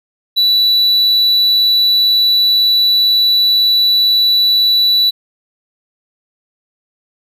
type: tone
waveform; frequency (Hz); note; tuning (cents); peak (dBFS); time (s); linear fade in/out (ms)
triangle; 3951; B7; 0; -7; 0.36-5.11; 20
effects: none

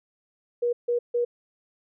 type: tone bursts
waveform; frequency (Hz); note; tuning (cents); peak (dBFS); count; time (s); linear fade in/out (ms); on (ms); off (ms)
sine; 480; B4; -49; -21; 3; 0.62-1.25; 10; 110; 150
effects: none

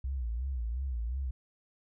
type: tone with vibrato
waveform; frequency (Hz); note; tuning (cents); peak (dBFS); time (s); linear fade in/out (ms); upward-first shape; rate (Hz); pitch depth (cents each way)
sine; 61.7; B1; -1; -31; 0.04-1.31; 5; sine; 2.8; 170
effects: none

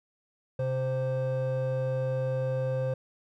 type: tone pair together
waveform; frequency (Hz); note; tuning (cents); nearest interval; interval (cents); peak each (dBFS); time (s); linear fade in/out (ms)
triangle; 130.4 / 521.6; C3 / C5; -5 / -5; 2 octaves; 2400; -26; 0.59-2.94; 5
effects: tanh soft clip ceiling -22 dBFS

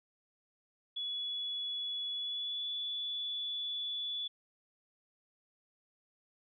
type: tone with pitch glide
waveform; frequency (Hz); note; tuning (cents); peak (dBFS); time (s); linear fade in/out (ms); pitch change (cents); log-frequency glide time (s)
sine; 3398 to 3441; G#7 to A7; +39 to -39; -35; 0.96-4.28; 10; +22; 2.09-2.68
effects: none

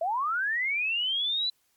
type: linear sweep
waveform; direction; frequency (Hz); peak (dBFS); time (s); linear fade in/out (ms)
sine; up; 631 to 4025; -25; 0.01-1.5; 5
effects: white hiss -70 dBFS RMS until 1.76 s + MP3 96 kbps

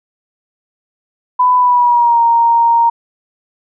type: tone with pitch glide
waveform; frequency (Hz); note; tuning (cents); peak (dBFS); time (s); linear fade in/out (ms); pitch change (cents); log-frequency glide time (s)
sine; 998 to 931.2; B5 to A#5; +18 to -2; -7; 1.39-2.9; 10; -120; 1.57-2.21
effects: none

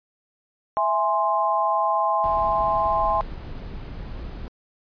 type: chord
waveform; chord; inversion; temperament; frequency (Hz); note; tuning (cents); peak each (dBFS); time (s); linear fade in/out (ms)
sine; E augmented; none; equal; 659.3 / 830.6 / 1046.5; E5 / G#5 / B#5; 0 / 0 / 0; -25 / -23 / -22; 0.77-3.21; 0
type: noise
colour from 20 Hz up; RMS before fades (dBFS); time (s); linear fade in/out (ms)
brown; -34; 2.24-4.48; 0
effects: resampled to 11025 Hz

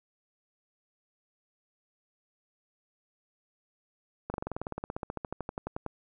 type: slowing click train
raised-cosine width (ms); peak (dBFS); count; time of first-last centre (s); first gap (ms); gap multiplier
1; -20; 25; 4.3-5.863; 40; 1.04
effects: none

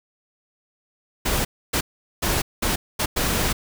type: noise bursts at uneven times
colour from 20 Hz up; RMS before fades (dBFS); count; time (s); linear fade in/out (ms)
pink; -22; 6; 1.25-1.45 / 1.73-1.81 / 2.22-2.42 / 2.62-2.76 / 2.99-3.06 / 3.16-3.53; 10
effects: none

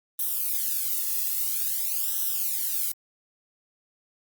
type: noise with flanger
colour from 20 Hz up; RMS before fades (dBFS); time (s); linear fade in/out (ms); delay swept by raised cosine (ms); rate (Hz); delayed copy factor
violet; -27; 0.19-2.92; 5; 0.43 to 1.33; 0.5; -0.95
effects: Opus 32 kbps

